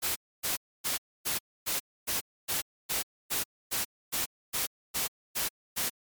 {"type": "noise bursts", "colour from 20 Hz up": "white", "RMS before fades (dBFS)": -30, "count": 15, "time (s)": [0.02, 5.9], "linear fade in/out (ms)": 20, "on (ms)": 140, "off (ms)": 270, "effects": ["MP3 96 kbps"]}